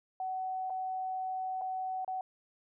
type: tone with dropouts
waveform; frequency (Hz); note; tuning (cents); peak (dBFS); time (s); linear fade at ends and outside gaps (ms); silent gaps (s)
sine; 751; F#5; +26; -33; 0.2-2.21; 2; 0.699-0.703 / 1.613-1.617 / 2.047-2.078
effects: none